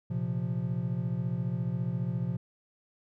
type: chord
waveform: triangle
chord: Bb suspended second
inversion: none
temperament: just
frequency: 116.54 / 131.11 / 174.81 Hz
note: Bb2 / C3 / F3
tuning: 0 / +4 / +2 cents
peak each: -32 / -31 / -31 dBFS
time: 0.1-2.37 s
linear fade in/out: 10 ms
effects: none